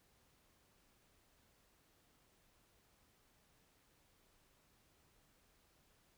silence, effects pink hiss -73 dBFS RMS until 6.17 s

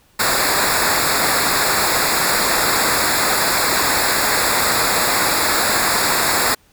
pink noise with comb filter, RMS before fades -17 dBFS, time 0.19-6.55 s, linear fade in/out 10 ms, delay 0.33 ms, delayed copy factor -0.9, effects pink hiss -55 dBFS RMS until 6.72 s

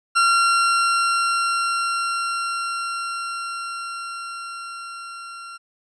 40% pulse tone with level ramp, 1373 Hz, F6, 30 cents flat, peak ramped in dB -13 to -34 dBFS, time 0.15-5.58 s, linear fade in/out 20 ms, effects resampled to 22050 Hz

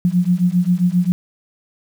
sine beating tone pair, 174.61 / 182.11 Hz, F3 / F#3, 0 / -27 cents, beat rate 7.5 Hz, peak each -16 dBFS, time 0.05-1.12 s, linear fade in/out 0 ms, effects 7-bit

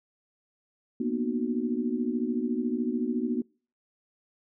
sine chord, B major seventh, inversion third, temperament equal with one note detuned, 233.1 / 246.9 / 305.1 / 370 Hz, A#3 / B3 / D#4 / F#4, 0 / 0 / -34 / 0 cents, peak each -31 / -29 / -34 / -34 dBFS, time 1-3.42 s, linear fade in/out 5 ms, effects noise-tail reverb RT60 0.4 s tail -26 dB re dry

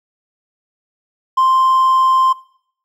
triangle tone, 1046.5 Hz, C6, in tune, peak -7 dBFS, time 1.37-2.33 s, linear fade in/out 10 ms, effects noise-tail reverb RT60 0.6 s tail -21 dB re dry + tanh soft clip ceiling -4 dBFS

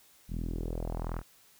sawtooth tone with low-pass filter sweep, 41.2 Hz, E1, in tune, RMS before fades -35 dBFS, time 0.28-1.23 s, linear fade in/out 50 ms, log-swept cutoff 190 to 1500 Hz, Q 2.1, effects white hiss -61 dBFS RMS until 1.59 s

